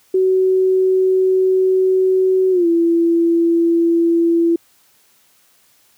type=tone with pitch glide; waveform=sine; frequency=375.3 to 336.3 Hz; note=F#4 to E4; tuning=+25 to +35 cents; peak=-11 dBFS; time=0.14-4.56 s; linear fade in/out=5 ms; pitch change=-190 cents; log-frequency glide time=2.51-2.67 s; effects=white hiss -55 dBFS RMS until 5.97 s + high-pass 80 Hz 12 dB/octave